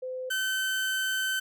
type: tone pair in turn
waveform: sine / 30% pulse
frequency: 512 / 1534.3 Hz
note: C5 / G6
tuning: -38 / -38 cents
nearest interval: octave + perfect fifth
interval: 1900 cents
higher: second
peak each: -32 / -24 dBFS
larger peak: second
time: 0.02-0.3 / 0.3-1.4 s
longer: second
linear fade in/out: 10 ms
effects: none